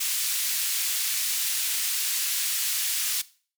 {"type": "band-pass noise", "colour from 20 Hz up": "white", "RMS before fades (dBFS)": -27, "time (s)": [0, 3.22], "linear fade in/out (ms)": 10, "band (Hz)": [2300, 16000], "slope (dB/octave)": 12, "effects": ["noise-tail reverb RT60 0.4 s tail -18 dB re dry"]}